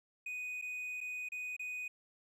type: tone with dropouts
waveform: triangle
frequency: 2489 Hz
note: D#7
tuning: in tune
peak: -37 dBFS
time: 0.26-1.88 s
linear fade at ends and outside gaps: 5 ms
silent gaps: 0.615-0.622 / 1.006-1.011 / 1.288-1.319 / 1.566-1.594 s
effects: none